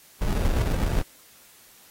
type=noise with sample-and-hold; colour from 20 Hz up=brown; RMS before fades=-23 dBFS; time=0.21-1.02 s; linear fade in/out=10 ms; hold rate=1050 Hz; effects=white hiss -53 dBFS RMS until 1.9 s + AAC 48 kbps